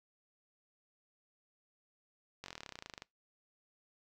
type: slowing click train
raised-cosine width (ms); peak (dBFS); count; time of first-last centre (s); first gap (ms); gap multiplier
0.2; -27; 20; 2.44-3.021; 21; 1.04
effects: noise-tail reverb RT60 0.2 s tail -24 dB re dry